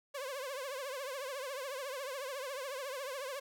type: tone with vibrato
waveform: sawtooth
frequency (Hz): 539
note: C#5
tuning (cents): -49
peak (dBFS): -35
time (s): 0.14-3.4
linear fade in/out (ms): 10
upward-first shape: triangle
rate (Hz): 14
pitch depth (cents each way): 150
effects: none